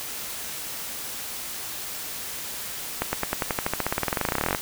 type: accelerating click train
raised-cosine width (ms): 0.5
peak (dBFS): -8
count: 30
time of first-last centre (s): 3.02-4.549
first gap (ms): 110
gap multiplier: 0.94
effects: white hiss -34 dBFS RMS until 4.61 s